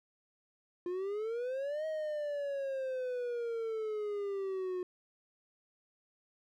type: exponential two-way sweep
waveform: triangle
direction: up then down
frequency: 349.2 to 634 to 360.3 Hz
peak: -32 dBFS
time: 0.86-4.83 s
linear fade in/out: 2 ms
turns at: 1.86 s
effects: none